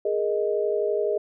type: chord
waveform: sine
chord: Ab suspended second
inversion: none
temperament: just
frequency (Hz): 415.3 / 467.2 / 623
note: Ab4 / Bb4 / Eb5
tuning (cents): 0 / +4 / +2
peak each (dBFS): -24 / -28 / -27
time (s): 0.05-1.18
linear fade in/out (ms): 5
effects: none